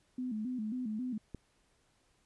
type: tone with vibrato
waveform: sine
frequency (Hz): 233.1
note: A#3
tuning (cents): 0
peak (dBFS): -34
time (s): 0.18-1.18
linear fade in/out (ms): 5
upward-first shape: square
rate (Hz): 3.7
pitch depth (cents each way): 140
type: click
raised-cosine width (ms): 3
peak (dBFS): -29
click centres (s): 1.347
effects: pink hiss -72 dBFS RMS until 2.25 s + resampled to 24000 Hz